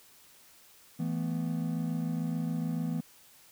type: chord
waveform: triangle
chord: E suspended fourth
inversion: none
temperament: equal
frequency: 164.81 / 220 / 246.9 Hz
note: E3 / A3 / B3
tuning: 0 / 0 / 0 cents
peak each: -30 / -35 / -33 dBFS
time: 0.99-3.01 s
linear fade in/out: 10 ms
effects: white hiss -58 dBFS RMS until 3.51 s